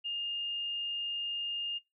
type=tone; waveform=sine; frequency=2824 Hz; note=F7; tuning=19 cents sharp; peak=-33 dBFS; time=0.04-1.79 s; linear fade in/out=20 ms; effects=noise-tail reverb RT60 0.2 s tail -20 dB re dry